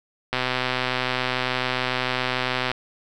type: click train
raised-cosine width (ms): 0.3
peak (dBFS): -7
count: 304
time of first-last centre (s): 0.33-2.716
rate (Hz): 127
effects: none